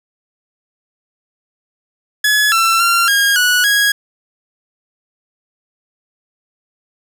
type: tone with pitch steps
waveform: sawtooth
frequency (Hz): 1698 / 1343 / 1377 / 1628 / 1471 / 1653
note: G#6 / E6 / F6 / G#6 / F#6 / G#6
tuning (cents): +38 / +32 / -25 / -35 / -11 / -9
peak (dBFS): -7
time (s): 2.24-3.92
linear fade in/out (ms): 5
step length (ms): 280
effects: none